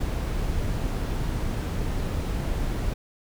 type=noise; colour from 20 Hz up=brown; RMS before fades=-27 dBFS; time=0-2.94 s; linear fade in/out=10 ms; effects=none